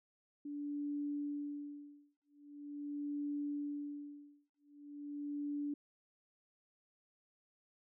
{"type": "tone with tremolo", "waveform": "sine", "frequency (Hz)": 290, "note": "D4", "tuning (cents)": -22, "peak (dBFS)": -36, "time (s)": [0.45, 5.74], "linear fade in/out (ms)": 5, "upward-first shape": "sine", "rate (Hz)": 0.43, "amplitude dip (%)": 100, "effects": []}